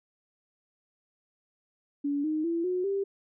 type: tone with pitch steps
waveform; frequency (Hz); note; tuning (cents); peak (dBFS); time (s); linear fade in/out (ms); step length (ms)
sine; 285.6 / 309.7 / 335.7 / 364 / 394.7; D4 / D#4 / E4 / F#4 / G4; -48 / -8 / +32 / -28 / +12; -26; 2.04-3.04; 10; 200
effects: none